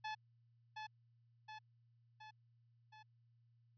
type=tone with echo; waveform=sawtooth; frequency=863 Hz; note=A5; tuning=34 cents flat; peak=-38 dBFS; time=0.04-0.15 s; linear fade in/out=10 ms; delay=720 ms; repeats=4; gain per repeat=-4 dB; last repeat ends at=3.03 s; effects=added 117 Hz sine -69 dBFS peak until 3.77 s + resampled to 11025 Hz